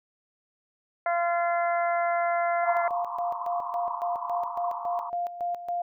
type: harmonic tone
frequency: 343.9 Hz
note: F4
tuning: 27 cents flat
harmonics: 2 / 3 / 4 / 5 / 6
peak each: -24 / -34 / -32 / -38 / -36 dBFS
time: 1.06-2.88 s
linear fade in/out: 2 ms
type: tone with tremolo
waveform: sine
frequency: 700 Hz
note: F5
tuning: 4 cents sharp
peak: -26 dBFS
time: 2.63-5.82 s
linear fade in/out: 5 ms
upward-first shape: square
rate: 3.6 Hz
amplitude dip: 70%
type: band-pass noise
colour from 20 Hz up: white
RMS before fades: -35 dBFS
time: 2.65-5.1 s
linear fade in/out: 10 ms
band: 910 to 1100 Hz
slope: 96 dB/octave
effects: none